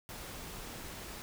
pink noise, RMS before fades -45 dBFS, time 0.09-1.22 s, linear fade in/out 0 ms, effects none

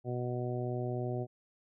harmonic tone, 123.47 Hz, B2, in tune, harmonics 1 / 2 / 3 / 4 / 5 / 6, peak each -35 / -42 / -38 / -45 / -42 / -45 dBFS, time 0.04-1.27 s, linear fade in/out 50 ms, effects none

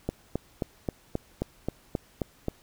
click train, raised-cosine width 2 ms, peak -14 dBFS, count 10, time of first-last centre 0.09-2.484 s, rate 3.76 Hz, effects pink hiss -59 dBFS RMS until 2.62 s

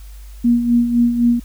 sine tone with tremolo, 238.2 Hz, A#3, 38 cents sharp, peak -9 dBFS, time 0.44-1.4 s, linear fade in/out 10 ms, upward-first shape sine, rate 3.9 Hz, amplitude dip 60%, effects added 50 Hz sine -33 dBFS peak until 1.44 s + white hiss -49 dBFS RMS until 1.44 s

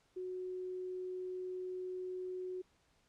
sine tone, 367.8 Hz, F#4, 10 cents flat, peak -39 dBFS, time 0.16-2.62 s, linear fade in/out 10 ms, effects pink hiss -73 dBFS RMS until 3.08 s + low-pass 8000 Hz 12 dB/octave

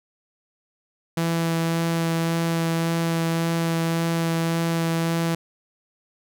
sawtooth tone with vibrato, 165.8 Hz, E3, 10 cents sharp, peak -17 dBFS, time 1.17-5.35 s, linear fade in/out 5 ms, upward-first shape sine, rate 1.8 Hz, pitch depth 9 cents each way, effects none

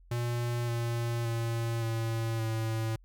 square tone with pitch steps, 119.6 / 117.61 / 115.66 / 113.74 / 111.85 Hz, A#2 / A#2 / A#2 / A#2 / A2, +45 / +16 / -13 / -42 / +29 cents, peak -30 dBFS, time 0.11-2.96 s, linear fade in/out 5 ms, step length 570 ms, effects added 43 Hz sine -54 dBFS peak until 3.04 s

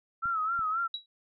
sine tone with vibrato, 1318.5 Hz, E6, in tune, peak -27 dBFS, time 0.22-0.88 s, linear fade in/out 20 ms, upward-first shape sine, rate 3.8 Hz, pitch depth 88 cents each way
clicks, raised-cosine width 5 ms, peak -35 / -36 dBFS, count 2, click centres 0.257 / 0.592 s
sine tone with exponential decay, 3885 Hz, B7, 29 cents flat, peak -29 dBFS, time 0.94-1.06 s, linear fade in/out 2 ms, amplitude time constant 26 ms
effects none

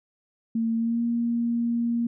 sine tone with pitch glide, 227.2 to 234.9 Hz, A#3 to A#3, -44 to +13 cents, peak -22 dBFS, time 0.55-2.07 s, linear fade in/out 5 ms, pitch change +57 cents, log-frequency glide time 0.75-1.02 s, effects none

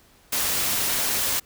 white noise, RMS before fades -24 dBFS, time 0.32-1.4 s, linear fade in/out 10 ms, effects pink hiss -56 dBFS RMS until 1.45 s

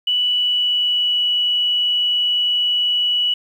sine tone with pitch glide, 2960 to 2943 Hz, F#7 to F#7, 0 to -10 cents, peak -15 dBFS, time 0.07-3.34 s, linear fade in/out 5 ms, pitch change -10 cents, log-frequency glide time 0.18-1.22 s, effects 8-bit

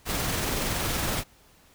pink noise with amplitude modulation, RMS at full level -27 dBFS, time 0.05-1.24 s, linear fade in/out 50 ms, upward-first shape sine, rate 21.4 Hz, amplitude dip 25%, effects pink hiss -58 dBFS RMS until 1.74 s

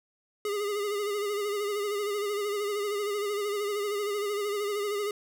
square tone with vibrato, 410.7 Hz, G#4, 19 cents flat, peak -29 dBFS, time 0.45-5.11 s, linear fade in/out 2 ms, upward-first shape sine, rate 13 Hz, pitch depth 51 cents each way, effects none

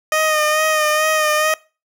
15% pulse tone with vibrato, 617 Hz, D#5, 15 cents flat, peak -8 dBFS, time 0.12-1.54 s, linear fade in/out 2 ms, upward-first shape sine, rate 2.3 Hz, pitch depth 31 cents each way, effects noise-tail reverb RT60 0.3 s tail -21 dB re dry

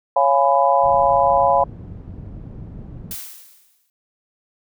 sine chord, C# dominant seventh, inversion none, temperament just, 554.4 / 693 / 831.5 / 997.9 Hz, C#5 / E#5 / G#5 / B5, 0 / -14 / +2 / +18 cents, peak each -18 dBFS, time 0.16-1.64 s, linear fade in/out 5 ms
white low-pass noise, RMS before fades -35 dBFS, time 0.81-3.16 s, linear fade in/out 50 ms, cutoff 150 Hz, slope 12 dB/octave
blue noise with exponential decay, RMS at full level -28 dBFS, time 3.11-3.9 s, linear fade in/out 1 ms, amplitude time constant 170 ms
effects none

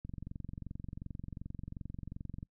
click train, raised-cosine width 5 ms, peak -30 dBFS, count 55, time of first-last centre 0.05-2.429 s, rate 22.7 Hz, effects noise-tail reverb RT60 0.1 s tail -25 dB re dry

